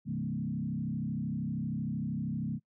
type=tone with frequency modulation; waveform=sine; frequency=185 Hz; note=F#3; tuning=in tune; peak=-31 dBFS; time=0.05-2.6 s; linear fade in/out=50 ms; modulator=32.9 Hz; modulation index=1.8; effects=noise-tail reverb RT60 0.1 s tail -26 dB re dry